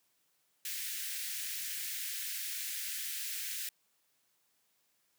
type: high-pass noise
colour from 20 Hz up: white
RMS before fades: -39 dBFS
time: 0.65-3.69 s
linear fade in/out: 2 ms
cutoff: 1600 Hz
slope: 48 dB/octave
effects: white hiss -75 dBFS RMS until 5.18 s + high-pass 100 Hz 12 dB/octave